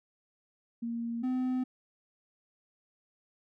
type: tone pair in turn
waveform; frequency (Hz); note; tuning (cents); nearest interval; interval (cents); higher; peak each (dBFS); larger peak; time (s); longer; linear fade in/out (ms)
sine / triangle; 233.1 / 255.1; A#3 / C4; 0 / -44; major second; 156; second; -32 / -26; second; 0.82-1.23 / 1.23-1.64; neither; 10
effects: none